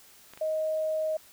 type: clicks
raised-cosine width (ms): 0.3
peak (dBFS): -30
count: 2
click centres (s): 0.336 / 0.375
type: tone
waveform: sine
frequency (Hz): 627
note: D#5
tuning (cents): +13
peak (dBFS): -26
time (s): 0.41-1.17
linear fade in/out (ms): 5
effects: white hiss -55 dBFS RMS until 1.32 s